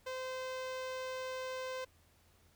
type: tone with notch filter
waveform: sawtooth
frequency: 516 Hz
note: C5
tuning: 24 cents flat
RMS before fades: -41 dBFS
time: 0.06-1.85 s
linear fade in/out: 10 ms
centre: 11000 Hz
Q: 0.69
effects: added 84 Hz sine -69 dBFS peak until 2.55 s + pink hiss -69 dBFS RMS until 2.55 s